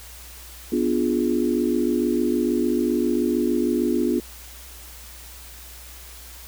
sine chord, B diminished seventh, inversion none, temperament equal, 246.9 / 293.7 / 349.2 / 415.3 Hz, B3 / D4 / F4 / Ab4, 0 / 0 / 0 / 0 cents, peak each -23 / -25 / -23 / -28 dBFS, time 0.72-4.2 s, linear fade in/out 5 ms, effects added 60 Hz sine -43 dBFS peak until 6.47 s + white hiss -43 dBFS RMS until 6.47 s

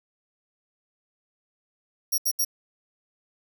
15% pulse tone bursts, 5640 Hz, F8, 16 cents sharp, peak -16 dBFS, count 3, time 2.12-2.449 s, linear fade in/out 10 ms, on 61 ms, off 73 ms, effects none

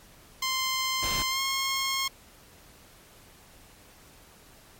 10% pulse tone with pitch glide, 1046.5 to 1076.5 Hz, C6 to C6, 0 to +49 cents, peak -18 dBFS, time 0.42-2.08 s, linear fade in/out 5 ms, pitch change +49 cents, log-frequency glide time 1.29-1.4 s
pink noise, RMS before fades -34 dBFS, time 1.02-1.23 s, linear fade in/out 10 ms
effects pink hiss -54 dBFS RMS until 4.79 s + MP3 64 kbps

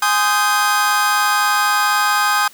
40% pulse chord, Ab major seventh, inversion none, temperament just, 830.6 / 1038.3 / 1245.9 / 1557.4 Hz, Ab5 / C6 / Eb6 / G6, 0 / -14 / +2 / -12 cents, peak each -19 / -22 / -17 / -18 dBFS, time 0.02-2.48 s, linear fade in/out 5 ms, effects white hiss -45 dBFS RMS until 2.53 s

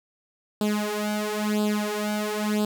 sawtooth tone with flanger, 210.4 Hz, G#3, 23 cents sharp, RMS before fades -26 dBFS, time 0.61-2.65 s, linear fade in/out 2 ms, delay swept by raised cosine 0.24 to 3.44 ms, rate 0.99 Hz, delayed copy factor +0.85, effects 8-bit

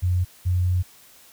sine tone pair in turn, 90.2 / 90.2 Hz, F#2 / F#2, -44 / -44 cents, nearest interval unison, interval 0 cents, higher neither, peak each -18 dBFS, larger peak neither, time 0.02-0.25 / 0.45-0.83 s, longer second, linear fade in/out 20 ms, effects white hiss -51 dBFS RMS until 1.32 s

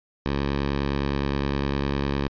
10% pulse tone, 69.8 Hz, C#2, 13 cents sharp, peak -15 dBFS, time 0.26-2.28 s, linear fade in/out 0 ms, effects resampled to 11025 Hz

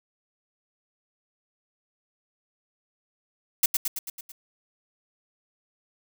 blue noise with echo, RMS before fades -19 dBFS, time 3.63-3.66 s, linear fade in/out 5 ms, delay 110 ms, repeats 6, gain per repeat -4 dB, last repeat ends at 4.32 s, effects none

